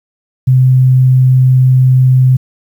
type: tone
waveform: sine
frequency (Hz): 129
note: C3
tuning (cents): -24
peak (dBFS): -4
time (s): 0.47-2.37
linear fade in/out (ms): 10
effects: 7-bit